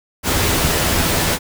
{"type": "noise with comb filter", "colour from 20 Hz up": "pink", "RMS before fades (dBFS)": -17, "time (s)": [0.23, 1.39], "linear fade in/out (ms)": 50, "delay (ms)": 12, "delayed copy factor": 0.5, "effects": []}